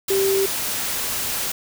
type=tone in noise; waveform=sine; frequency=389.5 Hz; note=G4; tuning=11 cents flat; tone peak=-17 dBFS; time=0.1-0.46 s; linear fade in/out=5 ms; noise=white; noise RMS=-25 dBFS; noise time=0.08-1.52 s; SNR=+5 dB; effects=none